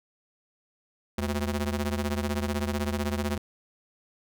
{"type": "ring-modulated tone", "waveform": "sawtooth", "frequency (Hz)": 146.83, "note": "D3", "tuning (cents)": 0, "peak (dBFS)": -20, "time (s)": [1.18, 3.38], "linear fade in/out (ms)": 5, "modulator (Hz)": 65.5, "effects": []}